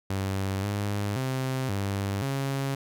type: tone with pitch steps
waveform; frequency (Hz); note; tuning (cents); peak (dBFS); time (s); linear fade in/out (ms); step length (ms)
sawtooth; 96.8 / 102.1 / 131.1 / 99.1 / 136.8; G2 / G#2 / C3 / G2 / C#3; -21 / -29 / +4 / +19 / -23; -23; 0.1-2.75; 5; 530
effects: none